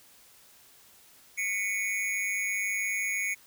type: tone with amplitude modulation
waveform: square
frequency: 2217 Hz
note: C#7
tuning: in tune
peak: -25 dBFS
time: 1.37-3.35 s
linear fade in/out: 20 ms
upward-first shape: sine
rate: 201 Hz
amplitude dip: 85%
effects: white hiss -57 dBFS RMS until 3.46 s